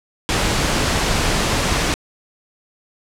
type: noise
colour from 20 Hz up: pink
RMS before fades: -18 dBFS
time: 0.29-1.94 s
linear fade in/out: 0 ms
effects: low-pass 8000 Hz 12 dB/octave